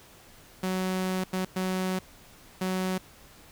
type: tone bursts at uneven times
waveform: sawtooth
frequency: 186.2 Hz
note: F#3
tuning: 11 cents sharp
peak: -23 dBFS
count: 4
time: 0.63-1.24 / 1.33-1.45 / 1.56-1.99 / 2.61-2.98 s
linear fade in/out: 5 ms
effects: pink hiss -53 dBFS RMS until 3.51 s